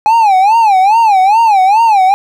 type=tone with vibrato; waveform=triangle; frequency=830.6 Hz; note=G#5; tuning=in tune; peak=-3 dBFS; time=0.06-2.14 s; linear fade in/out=0 ms; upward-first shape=sine; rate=2.4 Hz; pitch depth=190 cents each way; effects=none